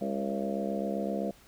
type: harmonic tone with a mistuned harmonic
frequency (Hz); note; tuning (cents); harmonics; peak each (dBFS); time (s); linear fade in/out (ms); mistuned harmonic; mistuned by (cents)
67.8; C#2; -38; 3 / 4 / 5 / 6 / 7 / 8 / 9 / 10; -33 / -40 / -39 / -42 / -38 / -37 / -43 / -38; 0.01-1.31; 5; 8; +24
effects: pink hiss -58 dBFS RMS until 1.47 s